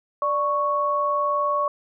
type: tone pair together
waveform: sine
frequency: 587.9 / 1108.7 Hz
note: D5 / C#6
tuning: +2 / 0 cents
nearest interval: major seventh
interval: 1098 cents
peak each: -25 / -21 dBFS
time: 0.22-1.68 s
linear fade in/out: 2 ms
effects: none